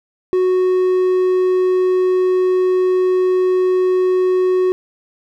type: tone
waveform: triangle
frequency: 368.7 Hz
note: F#4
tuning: 6 cents flat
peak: -10 dBFS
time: 0.33-4.72 s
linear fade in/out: 0 ms
effects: none